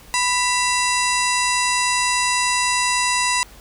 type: harmonic tone with a mistuned harmonic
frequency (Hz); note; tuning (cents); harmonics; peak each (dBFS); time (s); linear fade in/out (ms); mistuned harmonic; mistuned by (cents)
990; B5; +4; 1 / 2 / 3 / 4 / 5 / 6 / 7 / 8 / 9 / 10; -21 / -24 / -26 / -27 / -28 / -29 / -29 / -30 / -31 / -31; 0.14-3.43; 0; 3; -150
effects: added 50 Hz sine -46 dBFS peak until 3.6 s + pink hiss -46 dBFS RMS until 3.6 s